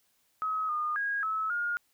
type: tone with pitch steps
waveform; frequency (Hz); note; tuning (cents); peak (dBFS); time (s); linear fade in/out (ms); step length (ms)
sine; 1275 / 1221 / 1639 / 1297 / 1423; D#6 / D#6 / G#6 / E6 / F6; +42 / -33 / -23 / -28 / +32; -28; 0.42-1.77; 0; 270
effects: white hiss -71 dBFS RMS until 1.93 s